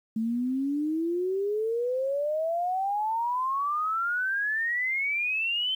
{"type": "exponential sweep", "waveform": "sine", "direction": "up", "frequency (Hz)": [218.6, 3108], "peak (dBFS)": -25, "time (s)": [0.16, 5.75], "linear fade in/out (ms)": 5, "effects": ["10-bit"]}